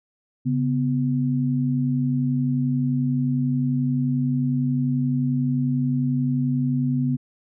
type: tone pair together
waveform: sine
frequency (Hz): 138.5 / 249.8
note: C#3 / B3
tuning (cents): -1 / +20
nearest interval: minor seventh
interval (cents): 1021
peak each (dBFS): -22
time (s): 0.45-7.17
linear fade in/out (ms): 20
effects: none